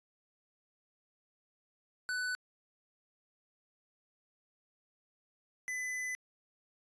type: tone pair in turn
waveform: square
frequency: 1495 / 2007 Hz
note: F#6 / B6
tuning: +17 / +27 cents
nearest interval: perfect fourth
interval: 510 cents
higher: second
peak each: -34 / -36 dBFS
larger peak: first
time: 2.09-2.35 / 5.68-6.15 s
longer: second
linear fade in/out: 0 ms
effects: resampled to 22050 Hz